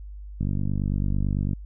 click train, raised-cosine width 5 ms, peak -14 dBFS, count 56, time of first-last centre 0.41-1.532 s, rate 49 Hz, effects added 50 Hz sine -36 dBFS peak until 1.65 s

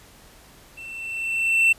triangle tone with level ramp, 2686 Hz, E7, 32 cents sharp, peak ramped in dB -35 to -11 dBFS, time 0.77-1.73 s, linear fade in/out 10 ms, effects pink hiss -50 dBFS RMS until 1.78 s + resampled to 32000 Hz

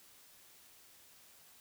silence, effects white hiss -61 dBFS RMS until 1.6 s

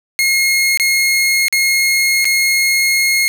sawtooth tone with dropouts, 2153 Hz, C7, 49 cents sharp, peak -8 dBFS, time 0.19-3.28 s, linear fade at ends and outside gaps 0 ms, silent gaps 0.774-0.798 / 1.483-1.526 / 2.245-2.253 s, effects none

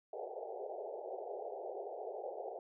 pink band-pass noise, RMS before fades -44 dBFS, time 0.13-2.59 s, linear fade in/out 2 ms, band 380 to 810 Hz, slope 96 dB/octave, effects none

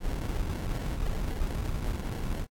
brown noise with sample-and-hold, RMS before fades -31 dBFS, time 0-2.47 s, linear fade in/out 50 ms, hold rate 1225 Hz, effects AAC 64 kbps

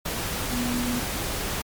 sine tone in noise, 243.5 Hz, B3, 24 cents flat, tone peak -26 dBFS, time 0.52-1 s, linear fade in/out 10 ms, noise pink, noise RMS -29 dBFS, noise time 0.05-1.62 s, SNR 0 dB, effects MP3 96 kbps

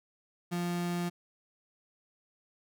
35% pulse tone, 174.61 Hz, F3, in tune, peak -29 dBFS, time 0.51-1.1 s, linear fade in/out 20 ms, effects none

